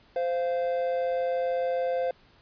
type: tone pair together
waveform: triangle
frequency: 519 / 692.8 Hz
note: C5 / F5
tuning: -14 / -14 cents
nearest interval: perfect fourth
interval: 500 cents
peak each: -24 / -29 dBFS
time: 0.16-2.11 s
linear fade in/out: 2 ms
effects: pink hiss -59 dBFS RMS until 2.41 s + resampled to 11025 Hz